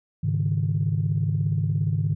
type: chord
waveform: sine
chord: Ab suspended fourth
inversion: none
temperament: equal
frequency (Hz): 103.83 / 138.59 / 155.56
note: Ab2 / Db3 / Eb3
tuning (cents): 0 / 0 / 0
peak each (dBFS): -24 / -26 / -24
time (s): 0.23-2.15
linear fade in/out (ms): 10
effects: tanh soft clip ceiling -13 dBFS